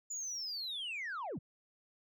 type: linear sweep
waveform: sine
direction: down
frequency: 7040 to 95 Hz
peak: -36 dBFS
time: 0.1-1.39 s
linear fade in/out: 10 ms
effects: tanh soft clip ceiling -36 dBFS